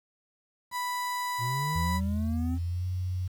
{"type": "tone", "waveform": "35% pulse", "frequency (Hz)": 987.8, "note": "B5", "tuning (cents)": 0, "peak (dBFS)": -28, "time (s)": [0.71, 2.01], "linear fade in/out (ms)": 50}
{"type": "linear sweep", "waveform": "triangle", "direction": "up", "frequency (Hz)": [112, 264.1], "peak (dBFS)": -28, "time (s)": [1.38, 2.59], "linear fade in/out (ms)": 50}
{"type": "tone with pitch glide", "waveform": "sine", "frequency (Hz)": [82.41, 91.44], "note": ["E2", "F#2"], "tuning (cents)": [0, -20], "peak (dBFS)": -28, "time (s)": [1.75, 3.28], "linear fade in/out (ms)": 10, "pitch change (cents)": 180, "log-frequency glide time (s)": [2.48, 2.86]}
{"effects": ["9-bit"]}